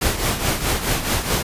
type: noise with tremolo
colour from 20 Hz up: pink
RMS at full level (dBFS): -18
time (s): 0.01-1.43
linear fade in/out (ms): 10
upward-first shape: triangle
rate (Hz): 4.7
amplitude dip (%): 70
effects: resampled to 32000 Hz